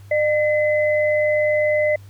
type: tone pair together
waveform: sine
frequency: 604 / 2032 Hz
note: D5 / B6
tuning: +48 / +49 cents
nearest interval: octave + major sixth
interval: 2101 cents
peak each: -16 / -23 dBFS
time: 0.11-1.96 s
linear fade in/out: 5 ms
effects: added 99 Hz sine -39 dBFS peak until 2.09 s + pink hiss -54 dBFS RMS until 2.09 s